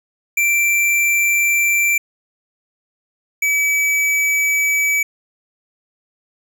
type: tone pair in turn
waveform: square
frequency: 2349 / 2290 Hz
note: D7 / D7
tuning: 0 / -44 cents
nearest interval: unison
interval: 44 cents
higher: first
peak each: -14 / -15 dBFS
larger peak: first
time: 0.37-1.98 / 3.42-5.03 s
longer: neither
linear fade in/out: 5 ms
effects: none

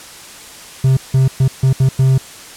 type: tone bursts at uneven times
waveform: triangle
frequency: 132.2 Hz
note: C3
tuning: 18 cents sharp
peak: -6 dBFS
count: 6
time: 0.84-0.97 / 1.14-1.28 / 1.4-1.48 / 1.63-1.73 / 1.8-1.89 / 1.99-2.18 s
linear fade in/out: 5 ms
effects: white hiss -35 dBFS RMS until 2.56 s + low-pass 10000 Hz 12 dB/octave

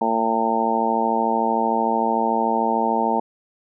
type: harmonic tone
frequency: 113.4 Hz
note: A#2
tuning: 47 cents flat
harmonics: 2 / 3 / 4 / 5 / 6 / 7 / 8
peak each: -25 / -29 / -27 / -29 / -27 / -24 / -22 dBFS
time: 0.01-3.2 s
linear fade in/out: 5 ms
effects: none

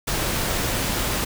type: noise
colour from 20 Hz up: pink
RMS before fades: -24 dBFS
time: 0.07-1.25 s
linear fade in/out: 10 ms
effects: none

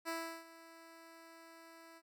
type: tone with ADSR envelope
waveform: 10% pulse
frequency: 329.6 Hz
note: E4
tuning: in tune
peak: -29 dBFS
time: 0.05-2.02 s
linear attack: 36 ms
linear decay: 350 ms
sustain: -18 dB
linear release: 49 ms
effects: none

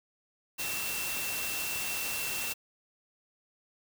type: tone in noise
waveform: sine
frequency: 2698 Hz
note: E7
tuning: 40 cents sharp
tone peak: -37 dBFS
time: 0.58-2.54 s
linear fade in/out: 20 ms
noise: white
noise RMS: -35 dBFS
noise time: 0.58-2.54 s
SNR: -5 dB
effects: none

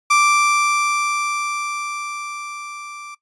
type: tone with level ramp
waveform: 30% pulse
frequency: 1174.7 Hz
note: D6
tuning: in tune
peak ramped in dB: -9 to -31 dBFS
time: 0.1-3.15 s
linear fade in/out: 10 ms
effects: noise-tail reverb RT60 0.1 s tail -18 dB re dry + resampled to 22050 Hz

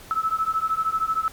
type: beating tone pair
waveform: sine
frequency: 1300 / 1313 Hz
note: E6 / E6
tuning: -24 / -7 cents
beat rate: 13 Hz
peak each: -24 dBFS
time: 0.11-1.28 s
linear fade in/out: 0 ms
effects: pink hiss -45 dBFS RMS until 1.32 s + MP3 96 kbps

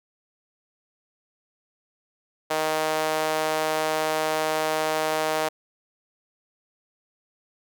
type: tone with high-pass filter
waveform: sawtooth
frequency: 156.3 Hz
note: D#3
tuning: 8 cents sharp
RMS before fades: -25 dBFS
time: 2.5-5.49 s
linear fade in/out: 10 ms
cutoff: 610 Hz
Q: 1.8
effects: none

